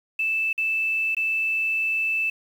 sine tone with dropouts, 2637 Hz, E7, in tune, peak -21 dBFS, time 0.19-2.3 s, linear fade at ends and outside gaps 5 ms, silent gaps 0.53-0.578 / 1.149-1.167 s, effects 8-bit

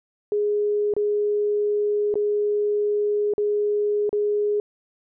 sine tone with dropouts, 415.3 Hz, G#4, in tune, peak -19 dBFS, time 0.32-4.6 s, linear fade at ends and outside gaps 1 ms, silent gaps 0.938-0.965 / 2.141-2.155 / 3.337-3.38 / 4.093-4.129 s, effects none

